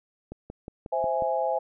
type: click train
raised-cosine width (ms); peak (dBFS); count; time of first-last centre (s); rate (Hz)
2; -24; 6; 0.32-1.223; 5.54
type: chord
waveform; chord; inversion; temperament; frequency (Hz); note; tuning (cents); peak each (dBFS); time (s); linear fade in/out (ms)
sine; C augmented; none; equal; 523.3 / 659.3 / 830.6; C5 / E5 / G#5; 0 / 0 / 0; -28; 0.92-1.59; 10
effects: none